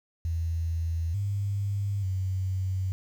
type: tone with pitch steps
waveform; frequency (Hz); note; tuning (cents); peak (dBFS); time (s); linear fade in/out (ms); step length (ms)
sine; 82.7 / 100.4 / 94.1; E2 / G2 / F#2; +6 / +42 / +30; -26; 0.25-2.92; 0; 890
effects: 9-bit